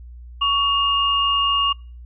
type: tone pair together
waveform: sine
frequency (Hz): 1123.9 / 2832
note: C#6 / F7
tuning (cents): +24 / +23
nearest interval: octave + major third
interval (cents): 1599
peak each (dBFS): -19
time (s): 0.41-1.73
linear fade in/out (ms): 10
effects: noise-tail reverb RT60 0.4 s tail -26 dB re dry + added 60 Hz sine -36 dBFS peak until 2.05 s